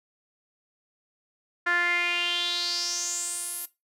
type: tone with band-pass filter sweep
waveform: sawtooth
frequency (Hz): 349.2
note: F4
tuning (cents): 0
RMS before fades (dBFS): -28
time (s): 1.66-3.66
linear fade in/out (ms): 10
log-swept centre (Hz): 1600 to 12000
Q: 5.7
effects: noise-tail reverb RT60 0.2 s tail -17 dB re dry